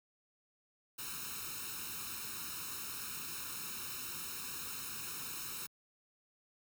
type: noise with comb filter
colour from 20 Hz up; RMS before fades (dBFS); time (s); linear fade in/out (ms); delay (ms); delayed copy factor
white; -43; 0.98-5.67; 10; 0.75; +0.9
effects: high-pass 60 Hz 12 dB/octave